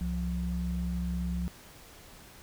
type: tone pair together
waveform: sine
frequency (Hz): 65.84 / 175.9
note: C2 / F3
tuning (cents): +11 / +13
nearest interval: octave + perfect fourth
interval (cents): 1702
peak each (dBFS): -32 / -32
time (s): 0.01-1.48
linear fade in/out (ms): 0
effects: pink hiss -52 dBFS RMS until 2.42 s